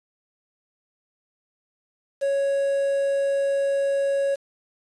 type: tone with quantisation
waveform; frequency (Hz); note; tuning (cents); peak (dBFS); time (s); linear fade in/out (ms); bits
triangle; 554.4; C#5; 0; -18; 2.21-4.36; 20; 7
effects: resampled to 24000 Hz